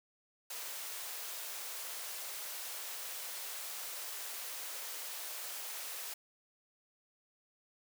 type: high-pass noise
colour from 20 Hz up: white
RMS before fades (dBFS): -43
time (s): 0.5-6.14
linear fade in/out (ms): 5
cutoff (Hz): 440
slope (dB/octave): 24
effects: none